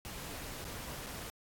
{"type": "noise with dropouts", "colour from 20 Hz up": "pink", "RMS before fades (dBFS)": -44, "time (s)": [0.05, 1.3], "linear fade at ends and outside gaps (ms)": 0, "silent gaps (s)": [[0.643, 0.651], [1.063, 1.067]], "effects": ["AAC 64 kbps"]}